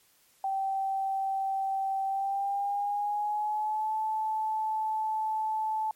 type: tone with pitch glide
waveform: sine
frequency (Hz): 776 to 871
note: G5 to A5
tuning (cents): -18 to -18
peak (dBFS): -27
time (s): 0.44-5.91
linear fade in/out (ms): 2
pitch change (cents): +200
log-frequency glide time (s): 2.06-3.95
effects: white hiss -64 dBFS RMS until 5.95 s + MP3 64 kbps